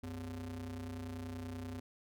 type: ring-modulated tone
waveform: square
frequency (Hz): 79.4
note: D#2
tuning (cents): +36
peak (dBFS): -39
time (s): 0.03-1.8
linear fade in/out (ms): 5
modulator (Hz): 174
effects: none